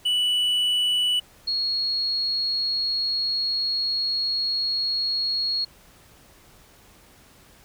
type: tone pair in turn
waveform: triangle / sine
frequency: 2960 / 4312 Hz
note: F#7 / C#8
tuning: 0 / -49 cents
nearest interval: perfect fifth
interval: 651 cents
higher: second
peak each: -18 / -22 dBFS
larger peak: first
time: 0.05-1.2 / 1.47-5.65 s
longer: second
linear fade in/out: 10 ms
effects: pink hiss -53 dBFS RMS until 7.64 s